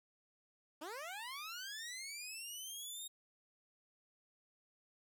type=linear sweep; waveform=15% pulse; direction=up; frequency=282.1 to 3745 Hz; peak=-38 dBFS; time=0.81-3.08 s; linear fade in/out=10 ms; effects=none